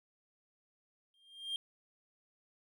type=tone with exponential growth; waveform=triangle; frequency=3201 Hz; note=G7; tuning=36 cents sharp; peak=-31 dBFS; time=1.14-1.56 s; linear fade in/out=1 ms; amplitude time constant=91 ms; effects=none